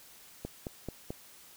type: click train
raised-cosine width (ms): 2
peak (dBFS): -23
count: 4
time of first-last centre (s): 0.45-1.105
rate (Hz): 4.58
effects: white hiss -55 dBFS RMS until 1.56 s